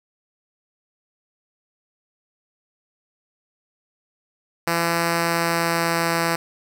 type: tone with pitch glide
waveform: 5% pulse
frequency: 168.7 to 167.34 Hz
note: E3 to E3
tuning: +40 to +26 cents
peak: -8 dBFS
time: 4.67-6.36 s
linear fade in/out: 5 ms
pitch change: -14 cents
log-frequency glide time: 5.14-6.17 s
effects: none